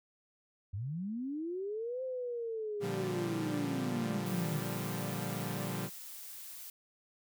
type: linear two-way sweep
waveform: sine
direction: up then down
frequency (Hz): 88.8 to 523.3 to 145.3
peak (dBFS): -35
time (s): 0.73-4.59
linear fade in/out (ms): 10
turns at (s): 2.03
type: chord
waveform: sawtooth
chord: G minor seventh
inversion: first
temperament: equal with one note detuned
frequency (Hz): 116.54 / 146.16 / 174.61 / 196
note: Bb2 / D3 / F3 / G3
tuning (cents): 0 / -8 / 0 / 0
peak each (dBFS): -37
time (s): 2.8-5.9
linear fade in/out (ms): 50
type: noise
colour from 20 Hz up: blue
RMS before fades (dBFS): -47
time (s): 4.26-6.7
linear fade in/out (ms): 2
effects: none